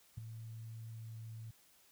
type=tone with ADSR envelope; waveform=sine; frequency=112.4 Hz; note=A2; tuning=37 cents sharp; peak=-36 dBFS; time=0.17-1.51 s; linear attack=11 ms; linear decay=5 ms; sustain=-9 dB; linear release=5 ms; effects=white hiss -67 dBFS RMS until 1.91 s